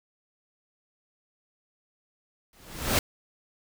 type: noise with exponential growth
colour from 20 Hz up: pink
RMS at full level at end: -20 dBFS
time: 2.53-2.99 s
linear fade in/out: 2 ms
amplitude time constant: 100 ms
effects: none